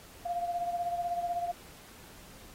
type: beating tone pair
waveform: sine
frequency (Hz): 696 / 712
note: F5 / F5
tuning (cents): -6 / +33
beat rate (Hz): 16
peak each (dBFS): -31 / -38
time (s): 0.25-1.52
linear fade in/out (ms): 10
effects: pink hiss -53 dBFS RMS until 2.54 s + AAC 48 kbps